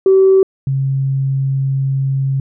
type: tone pair in turn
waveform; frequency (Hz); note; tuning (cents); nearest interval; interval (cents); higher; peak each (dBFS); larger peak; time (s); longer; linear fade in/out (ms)
sine; 383 / 135.41; G4 / C#3; -40 / -40; octave + tritone; 1800; first; -5 / -13; first; 0.06-0.43 / 0.67-2.4; second; 2
effects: tanh soft clip ceiling -2 dBFS